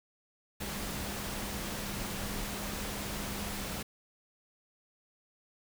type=tone in noise; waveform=sine; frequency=202.3 Hz; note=G#3; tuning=45 cents flat; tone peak=-43 dBFS; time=0.6-3.83 s; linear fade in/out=10 ms; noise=pink; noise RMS=-38 dBFS; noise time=0.6-3.83 s; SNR=-8 dB; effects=none